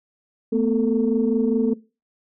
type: tone cluster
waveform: sine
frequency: 222.8 / 247.7 / 444.2 Hz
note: A3 / B3 / A4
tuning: +22 / +5 / +16 cents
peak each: -21 dBFS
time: 0.52-1.74 s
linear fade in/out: 10 ms
effects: noise-tail reverb RT60 0.3 s tail -20 dB re dry + tanh soft clip ceiling -9 dBFS